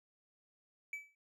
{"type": "tone with exponential decay", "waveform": "triangle", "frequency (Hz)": 2300, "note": "D7", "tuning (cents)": -37, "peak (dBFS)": -35, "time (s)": [0.93, 1.15], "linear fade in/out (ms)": 2, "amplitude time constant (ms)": 46, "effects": ["noise-tail reverb RT60 0.1 s tail -19 dB re dry"]}